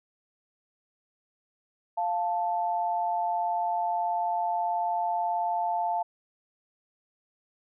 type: tone pair together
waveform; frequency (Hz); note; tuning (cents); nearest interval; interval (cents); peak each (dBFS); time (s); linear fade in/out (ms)
sine; 698.5 / 880.1; F5 / A5; 0 / 0; major third; 400; -28; 1.97-6.03; 10
effects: none